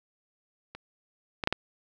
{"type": "clicks", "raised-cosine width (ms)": 0.3, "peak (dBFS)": [-25, -14, -7, -10], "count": 4, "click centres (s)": [0.75, 1.438, 1.474, 1.526], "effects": []}